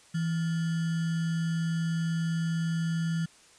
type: tone with sample-and-hold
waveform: sine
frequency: 164.81 Hz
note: E3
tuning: in tune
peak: -26 dBFS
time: 0.14-3.26 s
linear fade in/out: 10 ms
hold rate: 1575 Hz
effects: white hiss -57 dBFS RMS until 3.58 s + resampled to 22050 Hz